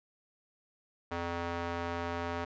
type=tone with band-pass filter; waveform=square; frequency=85.6 Hz; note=F2; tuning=34 cents flat; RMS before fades=-36 dBFS; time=1.11-2.45 s; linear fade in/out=10 ms; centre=1000 Hz; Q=0.73; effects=resampled to 16000 Hz